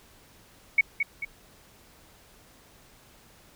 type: tone with echo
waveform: sine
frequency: 2226 Hz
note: C#7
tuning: 7 cents sharp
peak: -15 dBFS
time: 0.78-0.81 s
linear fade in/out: 5 ms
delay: 220 ms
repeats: 2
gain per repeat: -7 dB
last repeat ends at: 1.25 s
effects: pink hiss -56 dBFS RMS until 3.55 s